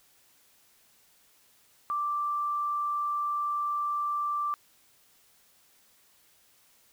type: tone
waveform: sine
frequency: 1174.7 Hz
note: D6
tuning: in tune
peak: -27 dBFS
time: 1.9-4.54 s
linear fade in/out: 0 ms
effects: white hiss -63 dBFS RMS until 6.92 s